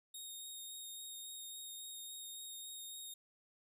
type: tone with vibrato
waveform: 15% pulse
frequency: 3720 Hz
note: A#7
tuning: 4 cents flat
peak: -40 dBFS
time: 0.14-3.14 s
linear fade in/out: 5 ms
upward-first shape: sine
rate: 3.6 Hz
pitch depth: 11 cents each way
effects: none